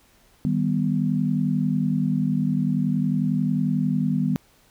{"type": "chord", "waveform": "sine", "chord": "Eb augmented", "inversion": "none", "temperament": "equal", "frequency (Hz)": [155.56, 196, 246.9], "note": ["Eb3", "G3", "B3"], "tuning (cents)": [0, 0, 0], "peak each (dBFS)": -24, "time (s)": [0.45, 4.36], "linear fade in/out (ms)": 0, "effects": ["pink hiss -58 dBFS RMS until 4.7 s"]}